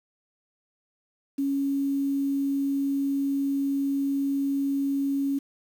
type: tone with quantisation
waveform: sine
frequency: 277.2 Hz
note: C#4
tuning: in tune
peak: -23 dBFS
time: 1.38-5.39 s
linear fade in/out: 10 ms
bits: 8
effects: none